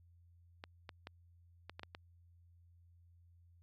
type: clicks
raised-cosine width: 0.3 ms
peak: -30 dBFS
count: 7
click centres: 0.639 / 0.892 / 1.071 / 1.696 / 1.795 / 1.833 / 1.949 s
effects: added 86 Hz sine -62 dBFS peak until 3.62 s